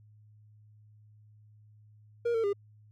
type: tone with pitch steps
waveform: triangle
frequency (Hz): 472.1 / 452.5 / 402.8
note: A#4 / A4 / G4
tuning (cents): +22 / +48 / +47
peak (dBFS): -24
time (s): 2.25-2.532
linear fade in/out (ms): 10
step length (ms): 94
effects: added 106 Hz sine -55 dBFS peak until 2.91 s